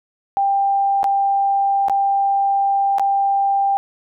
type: tone with dropouts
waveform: sine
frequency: 792 Hz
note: G5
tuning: 18 cents sharp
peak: -14 dBFS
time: 0.37-3.77 s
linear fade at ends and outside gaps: 0 ms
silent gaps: 1.031-1.042 / 1.884-1.897 / 2.984-2.996 s
effects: none